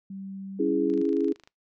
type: tone with pitch glide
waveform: sine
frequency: 194 to 195.12 Hz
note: G3 to G3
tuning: -18 to -8 cents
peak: -35 dBFS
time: 0.1-1.02 s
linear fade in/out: 5 ms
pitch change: +10 cents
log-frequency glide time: 0.47-0.88 s
type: chord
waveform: sine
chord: C# minor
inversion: none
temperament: equal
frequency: 277.2 / 329.6 / 415.3 Hz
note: C#4 / E4 / G#4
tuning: 0 / 0 / 0 cents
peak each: -26 dBFS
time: 0.59-1.33 s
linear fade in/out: 10 ms
type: click train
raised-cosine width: 0.2 ms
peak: -33 dBFS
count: 16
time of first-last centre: 0.9-1.475 s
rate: 26.1 Hz
effects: noise-tail reverb RT60 0.2 s tail -24 dB re dry